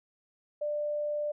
sine tone, 593 Hz, D5, 17 cents sharp, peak -29 dBFS, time 0.61-1.32 s, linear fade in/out 10 ms, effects none

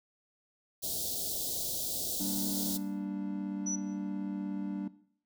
white band-stop noise, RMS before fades -35 dBFS, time 0.82-2.78 s, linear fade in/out 20 ms, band 720 to 3500 Hz, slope 48 dB/octave
triangle chord, G minor, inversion none, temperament equal, 196 / 233.1 / 293.7 Hz, G3 / Bb3 / D4, 0 / 0 / 0 cents, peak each -35 / -41 / -35 dBFS, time 2.2-4.88 s, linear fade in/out 5 ms
sine tone, 5920 Hz, F#8, in tune, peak -32 dBFS, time 3.66-3.76 s, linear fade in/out 10 ms
effects noise-tail reverb RT60 0.6 s tail -17 dB re dry

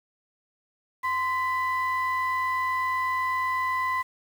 sine tone pair together, 1034 / 1982 Hz, C6 / B6, -21 / +6 cents, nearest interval major seventh, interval 1127 cents, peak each -24 / -28 dBFS, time 1.03-4.03 s, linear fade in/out 20 ms, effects tanh soft clip ceiling -19 dBFS + 8-bit

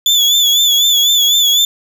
35% pulse tone with vibrato, 3444 Hz, A7, 38 cents flat, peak -7 dBFS, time 0.06-1.65 s, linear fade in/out 2 ms, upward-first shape sine, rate 4 Hz, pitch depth 62 cents each way, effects none

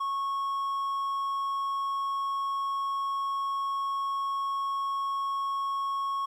triangle tone, 1100 Hz, C#6, 14 cents flat, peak -26 dBFS, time 0-6.26 s, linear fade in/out 10 ms, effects 11-bit

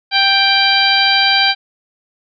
harmonic tone, 786 Hz, G5, 4 cents sharp, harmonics 1 / 2 / 3 / 4 / 5 / 6, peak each -17 / -17 / -17 / -17 / -17 / -17 dBFS, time 0.11-1.55 s, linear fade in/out 50 ms, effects none

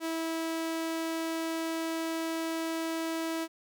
sawtooth tone, 326.1 Hz, E4, 19 cents flat, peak -27 dBFS, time 0-3.48 s, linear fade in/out 50 ms, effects none

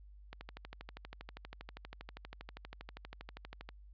click train, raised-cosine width 0.3 ms, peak -30 dBFS, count 43, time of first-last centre 0.33-3.69 s, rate 12.5 Hz, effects added 50 Hz sine -53 dBFS peak until 3.93 s + resampled to 11025 Hz

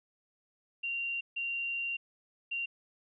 sine tone bursts at uneven times, 2766 Hz, F7, 17 cents flat, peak -32 dBFS, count 3, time 0.83-1.21 / 1.36-1.97 / 2.51-2.66 s, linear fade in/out 10 ms, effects none

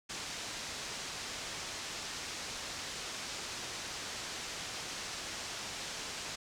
white low-pass noise, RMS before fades -42 dBFS, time 0.09-6.36 s, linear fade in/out 10 ms, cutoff 6900 Hz, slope 24 dB/octave, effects none

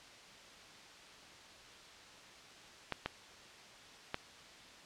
clicks, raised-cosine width 0.3 ms, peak -19 dBFS, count 3, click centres 2.923 / 3.06 / 4.144 s, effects white hiss -55 dBFS RMS until 4.85 s + low-pass 5000 Hz 12 dB/octave

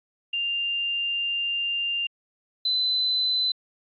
sine tone pair in turn, 2794 / 4026 Hz, F7 / B7, 0 / +33 cents, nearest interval tritone, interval 633 cents, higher second, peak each -24 / -21 dBFS, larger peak second, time 0.33-2.07 / 2.65-3.52 s, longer first, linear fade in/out 5 ms, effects AAC 48 kbps

